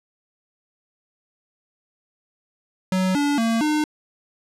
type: tone with pitch steps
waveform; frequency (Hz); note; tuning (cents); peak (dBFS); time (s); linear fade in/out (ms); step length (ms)
square; 186.6 / 288 / 227.7 / 303.2; F#3 / D4 / A#3 / D#4; +15 / -34 / -40 / -45; -19; 2.92-3.84; 2; 230
effects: low-pass 10000 Hz 12 dB/octave